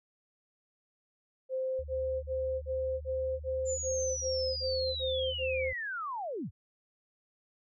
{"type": "tone bursts", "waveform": "sine", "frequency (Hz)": 521, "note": "C5", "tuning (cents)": -7, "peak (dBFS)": -30, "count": 11, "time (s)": [1.49, 5.73], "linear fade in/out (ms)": 50, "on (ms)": 350, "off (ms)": 39}
{"type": "tone with pitch glide", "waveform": "sine", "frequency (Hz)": [73.9, 77.26], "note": ["D2", "D#2"], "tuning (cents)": [11, -12], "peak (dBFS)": -40, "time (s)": [1.79, 5.73], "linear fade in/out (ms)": 0, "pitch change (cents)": 77, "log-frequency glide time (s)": [2.4, 5.29]}
{"type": "linear sweep", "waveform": "sine", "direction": "down", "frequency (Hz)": [7190, 54.6], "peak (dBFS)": -34, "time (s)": [3.65, 6.51], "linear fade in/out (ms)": 50}
{"effects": []}